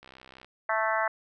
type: click train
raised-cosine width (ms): 0.3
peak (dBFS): -32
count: 28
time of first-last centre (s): 0.03-0.446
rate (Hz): 64.9
type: harmonic tone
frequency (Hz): 220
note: A3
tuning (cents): 0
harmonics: 3 / 4 / 5 / 6 / 7 / 8 / 9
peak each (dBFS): -30 / -31 / -32 / -33 / -33 / -34 / -35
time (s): 0.69-1.08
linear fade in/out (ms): 5
effects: none